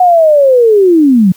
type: linear sweep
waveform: sine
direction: down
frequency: 740 to 173.4 Hz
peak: -3 dBFS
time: 0-1.32 s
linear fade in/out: 5 ms
effects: white hiss -43 dBFS RMS until 1.36 s + high-pass 100 Hz 12 dB/octave